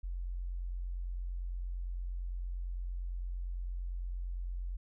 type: tone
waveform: sine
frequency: 44.4 Hz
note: F1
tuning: 29 cents sharp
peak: -35 dBFS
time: 0.03-4.77 s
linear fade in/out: 10 ms
effects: none